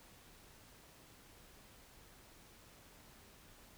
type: silence
effects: pink hiss -61 dBFS RMS until 3.77 s